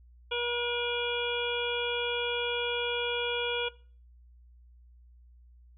harmonic tone, 480 Hz, B4, 49 cents flat, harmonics 1 / 2 / 3 / 5 / 6 / 7, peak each -33 / -38 / -38 / -36 / -37 / -35 dBFS, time 0.31-3.69 s, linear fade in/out 10 ms, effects noise-tail reverb RT60 0.4 s tail -19 dB re dry + added 60 Hz sine -53 dBFS peak until 5.77 s

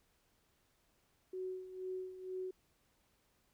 sine tone with tremolo, 372 Hz, F#4, 9 cents sharp, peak -38 dBFS, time 1.33-2.51 s, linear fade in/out 5 ms, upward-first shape sine, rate 2.1 Hz, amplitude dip 70%, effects pink hiss -75 dBFS RMS until 3.53 s

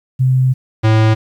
sine / square tone pair in turn, 129.5 / 109.94 Hz, C3 / A2, -17 / -1 cents, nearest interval minor third, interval 284 cents, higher first, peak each -9 dBFS, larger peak neither, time 0.19-0.54 / 0.83-1.15 s, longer first, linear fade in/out 20 ms, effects low-pass 4000 Hz 12 dB/octave + 8-bit

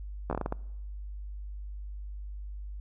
slowing click train, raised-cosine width 1 ms, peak -17 dBFS, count 8, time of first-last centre 0.3-0.524 s, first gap 12 ms, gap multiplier 1.32, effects noise-tail reverb RT60 1.0 s tail -24 dB re dry + added 50 Hz sine -37 dBFS peak until 2.8 s

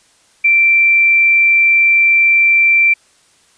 sine tone, 2349 Hz, D7, in tune, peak -7 dBFS, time 0.44-2.94 s, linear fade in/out 10 ms, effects white hiss -52 dBFS RMS until 3.57 s + resampled to 22050 Hz

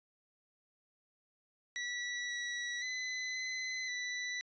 sawtooth tone with pitch steps, 1949 / 1938 / 2015 / 2029 / 1977 Hz, B6 / B6 / B6 / B6 / B6, -23 / -33 / +34 / +46 / +1 cents, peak -33 dBFS, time 1.76-4.41 s, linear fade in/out 0 ms, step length 530 ms, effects resampled to 16000 Hz

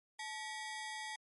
sawtooth ring-modulated tone, 1396.9 Hz, F6, in tune, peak -35 dBFS, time 0.19-1.16 s, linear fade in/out 5 ms, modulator 531 Hz, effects MP3 48 kbps

